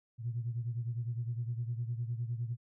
sine beating tone pair, 116.54 / 126.34 Hz, A#2 / B2, 0 / +40 cents, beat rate 9.8 Hz, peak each -34 / -39 dBFS, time 0.18-2.57 s, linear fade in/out 50 ms, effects tanh soft clip ceiling -26 dBFS

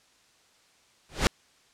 pink noise with exponential growth, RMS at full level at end -17 dBFS, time 1.09-1.27 s, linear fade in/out 1 ms, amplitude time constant 39 ms, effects white hiss -62 dBFS RMS until 1.73 s + low-pass 7000 Hz 12 dB/octave

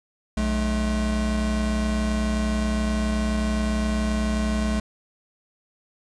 square tone pair together, 61 / 214.5 Hz, B1 / A3, -21 / -44 cents, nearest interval octave + minor seventh, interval 2177 cents, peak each -25 dBFS, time 0.37-4.8 s, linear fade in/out 5 ms, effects resampled to 22050 Hz + 10-bit

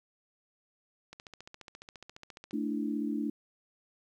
click train, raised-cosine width 0.2 ms, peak -29 dBFS, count 21, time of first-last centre 1.13-2.509 s, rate 14.5 Hz
sine chord, A suspended fourth, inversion none, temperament just, 220 / 293.3 / 330 Hz, A3 / D4 / E4, 0 / -2 / +2 cents, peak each -34 / -33 / -38 dBFS, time 2.53-3.3 s, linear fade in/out 5 ms
effects 11-bit

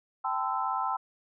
sine chord, A minor seventh, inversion third, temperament equal with one note detuned, 784 / 880 / 1026.2 / 1318.5 Hz, G5 / A5 / C6 / E6, 0 / 0 / -34 / 0 cents, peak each -33 / -34 / -32 / -33 dBFS, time 0.24-0.97 s, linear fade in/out 10 ms, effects none

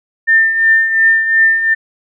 sine tone with tremolo, 1799 Hz, A6, 38 cents sharp, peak -5 dBFS, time 0.27-1.75 s, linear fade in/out 20 ms, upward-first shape triangle, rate 2.8 Hz, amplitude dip 65%, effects none

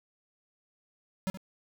square tone with echo, 190 Hz, F#3, 46 cents sharp, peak -29 dBFS, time 1.27-1.3 s, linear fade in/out 0 ms, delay 73 ms, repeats 1, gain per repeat -12 dB, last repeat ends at 1.373 s, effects none

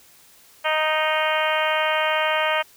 harmonic tone with a mistuned harmonic, 311.1 Hz, D#4, in tune, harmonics 2 / 3 / 4 / 5 / 6 / 7 / 8 / 9 / 10, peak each -24 / -26 / -27 / -28 / -29 / -29 / -30 / -31 / -31 dBFS, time 0.64-2.63 s, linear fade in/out 20 ms, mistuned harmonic 8, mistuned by -15 cents, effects white hiss -52 dBFS RMS until 2.76 s

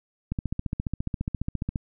click train, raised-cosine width 5 ms, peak -15 dBFS, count 22, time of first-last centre 0.32-1.758 s, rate 14.6 Hz, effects none

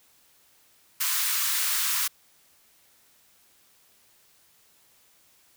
white high-pass noise, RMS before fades -26 dBFS, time 1-2.08 s, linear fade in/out 10 ms, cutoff 1000 Hz, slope 48 dB/octave, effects white hiss -61 dBFS RMS until 5.56 s

